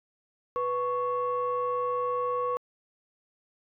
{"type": "tone pair together", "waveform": "sine", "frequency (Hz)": [493.9, 1108.7], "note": ["B4", "C#6"], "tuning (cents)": [0, 0], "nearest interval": "octave + major second", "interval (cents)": 1400, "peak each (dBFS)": -28, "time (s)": [0.56, 2.57], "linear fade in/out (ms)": 0, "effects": ["tanh soft clip ceiling -20 dBFS"]}